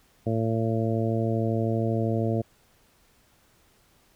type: harmonic tone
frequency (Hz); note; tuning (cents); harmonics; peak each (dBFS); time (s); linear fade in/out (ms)
112.7; A2; +42; 1 / 2 / 3 / 4 / 5 / 6; -26 / -29 / -31 / -32 / -33 / -34; 0.26-2.42; 10
effects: pink hiss -62 dBFS RMS until 4.15 s